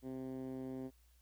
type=tone with band-pass filter; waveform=10% pulse; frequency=130.81 Hz; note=C3; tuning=in tune; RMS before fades=-44 dBFS; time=0.02-0.91 s; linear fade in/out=50 ms; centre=270 Hz; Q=1.9; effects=added 60 Hz sine -65 dBFS peak until 1.21 s + white hiss -74 dBFS RMS until 1.21 s